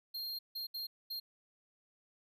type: tone bursts at uneven times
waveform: square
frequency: 4210 Hz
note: C8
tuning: 10 cents sharp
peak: -39 dBFS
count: 4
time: 0.14-0.39 / 0.55-0.67 / 0.74-0.87 / 1.1-1.2 s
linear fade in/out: 10 ms
effects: none